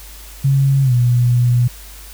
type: tone with pitch glide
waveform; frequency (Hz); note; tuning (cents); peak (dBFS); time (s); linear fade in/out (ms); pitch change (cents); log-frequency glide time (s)
sine; 136.9 to 121.96; C#3 to B2; -21 to -21; -10; 0.44-1.68; 10; -200; 0.83-0.93
effects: added 50 Hz sine -36 dBFS peak until 2.13 s + white hiss -39 dBFS RMS until 2.13 s